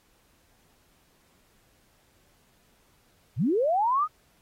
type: linear sweep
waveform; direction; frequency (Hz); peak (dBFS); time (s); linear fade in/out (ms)
sine; up; 85.6 to 1281; -21; 3.36-4.08; 50
effects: pink hiss -65 dBFS RMS until 4.41 s + AAC 48 kbps